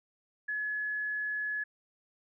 sine tone, 1700 Hz, G#6, 40 cents sharp, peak -31 dBFS, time 0.48-1.64 s, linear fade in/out 10 ms, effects none

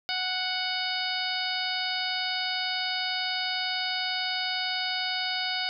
harmonic tone with a mistuned harmonic, 740 Hz, F#5, in tune, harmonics 1 / 2 / 3 / 4 / 5 / 6 / 7, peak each -35 / -35 / -35 / -35 / -35 / -35 / -35 dBFS, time 0.09-5.69 s, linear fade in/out 0 ms, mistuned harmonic 7, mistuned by -86 cents, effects none

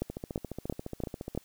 two click trains, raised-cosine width 2 ms, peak -23 / -17 dBFS, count 19 / 5, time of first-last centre 0.1-1.35 / 0.02-1.376 s, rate 14.4 / 2.95 Hz, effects white hiss -62 dBFS RMS until 1.44 s

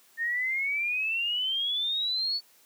sine exponential sweep, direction up, 1817 to 4491 Hz, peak -26 dBFS, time 0.17-2.41 s, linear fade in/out 50 ms, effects white hiss -60 dBFS RMS until 2.65 s + high-pass 200 Hz 12 dB/octave

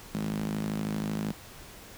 sawtooth tone with high-pass filter, 52.8 Hz, G#1, 29 cents sharp, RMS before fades -32 dBFS, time 0.14-1.32 s, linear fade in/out 5 ms, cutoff 190 Hz, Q 5.5, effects pink hiss -48 dBFS RMS until 1.97 s

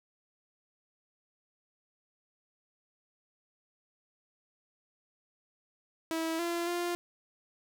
sawtooth tone with pitch steps, 325.1 / 342.1 / 348.8 Hz, E4 / F4 / F4, -24 / -36 / -2 cents, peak -27 dBFS, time 6.11-6.95 s, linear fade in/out 0 ms, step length 280 ms, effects none

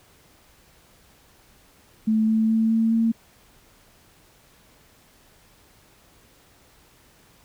sine tone with pitch steps, 218.8 / 220.8 / 222.9 / 225 / 227 Hz, A3 / A3 / A3 / A3 / A#3, -9 / +6 / +23 / +39 / -46 cents, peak -17 dBFS, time 2.07-3.12 s, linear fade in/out 10 ms, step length 210 ms, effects pink hiss -56 dBFS RMS until 7.44 s

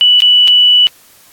sine tone with dropouts, 2960 Hz, F#7, in tune, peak -4 dBFS, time 0.01-0.87 s, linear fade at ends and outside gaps 0 ms, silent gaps 0.204-0.22 / 0.476-0.48 s, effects white hiss -44 dBFS RMS until 1.32 s + AAC 64 kbps

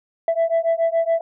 sine beating tone pair, 659.3 / 666.4 Hz, E5 / E5, 0 / +19 cents, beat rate 7.1 Hz, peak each -18 dBFS, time 0.28-1.21 s, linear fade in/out 2 ms, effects tanh soft clip ceiling -13 dBFS

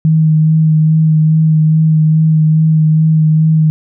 sine tone with vibrato, 157.2 Hz, D#3, 18 cents sharp, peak -6 dBFS, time 0.05-3.7 s, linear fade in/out 0 ms, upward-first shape sine, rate 2.4 Hz, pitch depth 17 cents each way, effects none

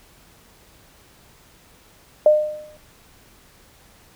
sine tone with exponential decay, 607 Hz, D#5, 43 cents flat, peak -7 dBFS, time 2.26-2.77 s, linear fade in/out 2 ms, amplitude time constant 110 ms, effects pink hiss -52 dBFS RMS until 4.15 s

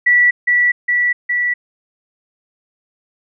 sine tone with echo, 1953 Hz, B6, 20 cents flat, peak -8 dBFS, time 0.06-0.31 s, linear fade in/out 10 ms, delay 410 ms, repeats 3, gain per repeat -2 dB, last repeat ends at 1.54 s, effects none

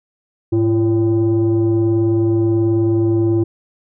sine tone pair together, 106.65 / 338.6 Hz, G#2 / E4, +46 / +46 cents, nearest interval octave + minor sixth, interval 2000 cents, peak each -15 / -12 dBFS, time 0.52-3.44 s, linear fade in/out 10 ms, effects tanh soft clip ceiling -9 dBFS

